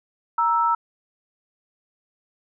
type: tone pair together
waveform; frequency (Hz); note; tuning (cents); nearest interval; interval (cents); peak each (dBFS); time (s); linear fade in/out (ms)
sine; 936 / 1320; A#5 / E6; +7 / +2; tritone; 595; -20; 0.38-0.75; 5
effects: none